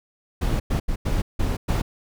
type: noise bursts at uneven times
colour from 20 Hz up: brown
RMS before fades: -22 dBFS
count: 6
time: 0.41-0.6 / 0.7-0.8 / 0.88-0.96 / 1.05-1.22 / 1.39-1.57 / 1.68-1.82 s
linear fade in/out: 10 ms
effects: none